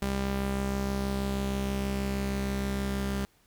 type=tone pair together; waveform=sawtooth; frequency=66.3 / 198.94 Hz; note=C2 / G3; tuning=+23 / +26 cents; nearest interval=octave + perfect fifth; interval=1903 cents; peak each=-28 dBFS; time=0.02-3.25 s; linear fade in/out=0 ms; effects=pink hiss -65 dBFS RMS until 3.46 s